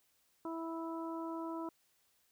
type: harmonic tone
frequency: 328.4 Hz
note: E4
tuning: 6 cents flat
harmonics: 1 / 2 / 3 / 4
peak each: -40 / -47 / -45 / -50 dBFS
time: 0.45-1.69 s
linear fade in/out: 2 ms
effects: white hiss -74 dBFS RMS until 2.31 s